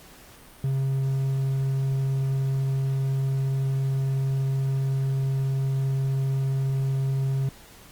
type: tone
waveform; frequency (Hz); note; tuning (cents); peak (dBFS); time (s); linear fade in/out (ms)
triangle; 134.8; C#3; -48; -20; 0.64-7.49; 2
effects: pink hiss -49 dBFS RMS until 7.91 s + Opus 48 kbps